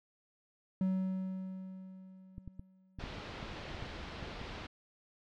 triangle tone with exponential decay, 188.1 Hz, F#3, 29 cents sharp, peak -26 dBFS, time 0.81-3.11 s, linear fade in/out 2 ms, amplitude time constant 500 ms
clicks, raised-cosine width 5 ms, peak -32 dBFS, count 10, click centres 2.381 / 2.477 / 2.595 / 2.988 / 3.039 / 3.429 / 3.747 / 3.825 / 4.227 / 4.415 s
pink low-pass noise, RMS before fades -45 dBFS, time 2.99-4.67 s, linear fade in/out 10 ms, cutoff 4300 Hz, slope 24 dB/octave
effects none

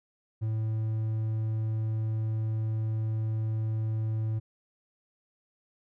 triangle tone, 110 Hz, A2, in tune, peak -25 dBFS, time 0.41-4.4 s, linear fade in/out 20 ms, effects none

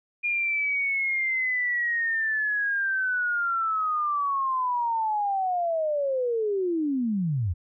sine linear sweep, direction down, 2426 to 78 Hz, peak -23 dBFS, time 0.23-7.54 s, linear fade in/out 20 ms, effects none

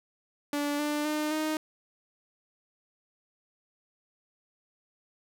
sawtooth tone with pitch steps, 290 / 296.6 / 303.4 / 310.3 Hz, D4 / D4 / D#4 / D#4, -22 / +17 / -44 / -5 cents, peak -24 dBFS, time 0.53-1.57 s, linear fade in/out 2 ms, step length 260 ms, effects none

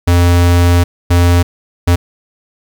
square tone bursts at uneven times, 87.31 Hz, F2, in tune, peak -7 dBFS, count 3, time 0.07-0.84 / 1.1-1.43 / 1.87-1.96 s, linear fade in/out 10 ms, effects 8-bit

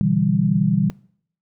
sine chord, E minor seventh, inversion second, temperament equal, 123.47 / 146.83 / 164.81 / 196 Hz, B2 / D3 / E3 / G3, 0 / 0 / 0 / 0 cents, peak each -24 / -23 / -20 / -19 dBFS, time 0.01-0.9 s, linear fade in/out 0 ms, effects noise-tail reverb RT60 0.6 s tail -23 dB re dry

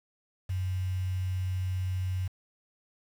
sine tone with quantisation, 92.5 Hz, F#2, in tune, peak -28 dBFS, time 0.49-2.28 s, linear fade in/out 10 ms, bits 8, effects none

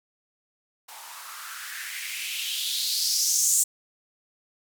violet noise with band-pass filter sweep, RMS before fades -28 dBFS, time 0.88-3.64 s, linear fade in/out 10 ms, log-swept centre 820 to 7700 Hz, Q 4.2, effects none

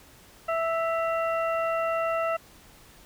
harmonic tone with a mistuned harmonic, 659.3 Hz, E5, in tune, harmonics 1 / 2 / 3 / 4, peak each -26 / -29 / -38 / -38 dBFS, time 0.48-2.37 s, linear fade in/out 10 ms, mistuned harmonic 4, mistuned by +67 cents, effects pink hiss -53 dBFS RMS until 3.05 s

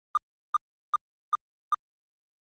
triangle tone bursts, 1209 Hz, D6, 50 cents sharp, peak -15 dBFS, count 5, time 0.15-1.745 s, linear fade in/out 2 ms, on 23 ms, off 370 ms, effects tanh soft clip ceiling -15 dBFS + Opus 24 kbps

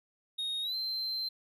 triangle tone with pitch glide, 3729 to 4114 Hz, A#7 to C8, 0 to -30 cents, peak -31 dBFS, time 0.38-1.29 s, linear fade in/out 10 ms, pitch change +170 cents, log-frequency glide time 0.62-0.75 s, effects none

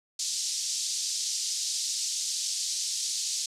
pink band-pass noise, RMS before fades -31 dBFS, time 0.19-3.46 s, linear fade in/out 5 ms, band 4600 to 7800 Hz, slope 24 dB/octave, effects low-pass 12000 Hz 12 dB/octave

